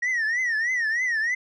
sine tone with vibrato, 1881 Hz, A#6, 15 cents sharp, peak -19 dBFS, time 0.02-1.35 s, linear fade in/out 10 ms, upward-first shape triangle, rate 3.2 Hz, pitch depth 170 cents each way, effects tanh soft clip ceiling -21 dBFS

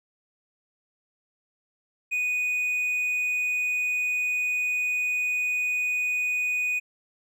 triangle tone, 2480 Hz, D#7, 6 cents flat, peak -22 dBFS, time 2.11-6.8 s, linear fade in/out 20 ms, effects none

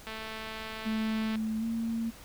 click train, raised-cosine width 0.3 ms, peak -24 dBFS, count 284, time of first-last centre 0.07-1.356 s, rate 220 Hz
sine tone with pitch glide, 219.2 to 228 Hz, A3 to A#3, -6 to -38 cents, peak -29 dBFS, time 0.85-2.11 s, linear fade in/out 20 ms, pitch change +68 cents, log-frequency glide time 1.59-1.64 s
effects added 60 Hz sine -55 dBFS peak until 2.24 s + pink hiss -51 dBFS RMS until 2.24 s

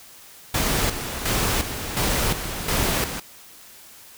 pink noise with tremolo, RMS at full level -22 dBFS, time 0.54-3.2 s, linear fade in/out 5 ms, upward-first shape square, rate 1.4 Hz, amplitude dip 60%, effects white hiss -46 dBFS RMS until 4.17 s

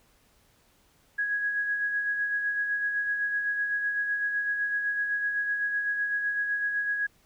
sine tone with tremolo, 1661.2 Hz, G#6, in tune, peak -24 dBFS, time 1.18-7.07 s, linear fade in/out 10 ms, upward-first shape sine, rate 7.9 Hz, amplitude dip 40%, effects pink hiss -64 dBFS RMS until 7.25 s

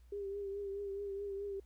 sine tone with vibrato, 399 Hz, G4, 31 cents sharp, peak -38 dBFS, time 0.12-1.6 s, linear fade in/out 5 ms, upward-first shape triangle, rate 4.7 Hz, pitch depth 43 cents each way, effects added 60 Hz sine -57 dBFS peak until 1.65 s + pink hiss -75 dBFS RMS until 1.65 s

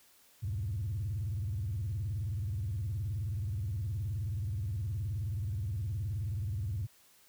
sine tone with vibrato, 98.3 Hz, G2, 5 cents sharp, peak -31 dBFS, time 0.42-6.87 s, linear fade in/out 20 ms, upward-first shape square, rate 19 Hz, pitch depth 260 cents each way, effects tanh soft clip ceiling -28 dBFS + white hiss -63 dBFS RMS until 7.28 s

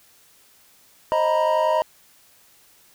triangle tone cluster, 530 / 624 / 932 / 983 Hz, C5 / D#5 / A#5 / B5, +22 / +5 / -1 / -8 cents, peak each -26 / -18 / -21 / -23 dBFS, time 1.12-1.82 s, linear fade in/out 0 ms, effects white hiss -55 dBFS RMS until 2.94 s

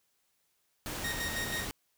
pink noise, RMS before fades -38 dBFS, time 0.86-1.71 s, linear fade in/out 0 ms
sawtooth tone with tremolo, 1864.7 Hz, A#6, in tune, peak -30 dBFS, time 1.04-1.65 s, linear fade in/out 5 ms, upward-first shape square, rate 6.2 Hz, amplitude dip 50%
effects white hiss -75 dBFS RMS until 1.97 s

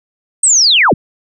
sine linear sweep, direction down, 8460 to 63.6 Hz, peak -6 dBFS, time 0.43-0.94 s, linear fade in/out 5 ms, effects none

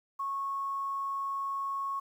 sine tone, 1100 Hz, C#6, 14 cents flat, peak -31 dBFS, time 0.19-2 s, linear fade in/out 10 ms, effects 10-bit

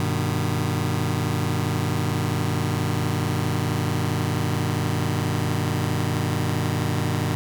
sawtooth chord, G augmented, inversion none, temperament just, 98 / 122.5 / 153.12 Hz, G2 / B2 / D#3, 0 / -14 / -27 cents, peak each -22 dBFS, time 0-7.35 s, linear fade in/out 0 ms, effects none

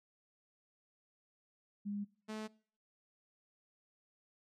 sine / sawtooth tone pair in turn, 203.9 / 216.4 Hz, G#3 / A3, -32 / -29 cents, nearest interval minor second, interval 103 cents, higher second, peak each -37 / -37 dBFS, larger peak neither, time 1.85-2.05 / 2.28-2.48 s, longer neither, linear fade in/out 20 ms, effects noise-tail reverb RT60 0.5 s tail -23 dB re dry + low-pass 8000 Hz 12 dB/octave

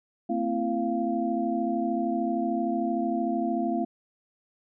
sine tone cluster, 225.9 / 259.1 / 336 / 693 Hz, A3 / C4 / E4 / F5, +46 / -17 / +33 / -14 cents, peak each -30 dBFS, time 0.29-3.85 s, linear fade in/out 10 ms, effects none

